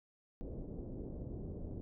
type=low-pass noise; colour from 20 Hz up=pink; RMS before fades=-44 dBFS; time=0.41-1.81 s; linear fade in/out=0 ms; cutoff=470 Hz; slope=24 dB/octave; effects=none